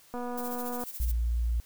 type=click train; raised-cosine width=1 ms; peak=-24 dBFS; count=171; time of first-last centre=0.14-0.837 s; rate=244 Hz
type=noise with tremolo; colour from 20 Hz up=violet; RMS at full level=-38 dBFS; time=0.37-1.12 s; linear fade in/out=10 ms; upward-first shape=sine; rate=14 Hz; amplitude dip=65%
type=tone; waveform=sine; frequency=58.27 Hz; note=A#1; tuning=in tune; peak=-25 dBFS; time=1-1.6 s; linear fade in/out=0 ms
effects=white hiss -58 dBFS RMS until 1.65 s